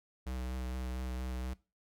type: tone with vibrato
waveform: square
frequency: 63.3 Hz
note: B1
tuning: 43 cents sharp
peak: -37 dBFS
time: 0.26-1.54 s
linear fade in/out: 10 ms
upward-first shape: sine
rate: 4.3 Hz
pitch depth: 18 cents each way
effects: noise-tail reverb RT60 0.3 s tail -20 dB re dry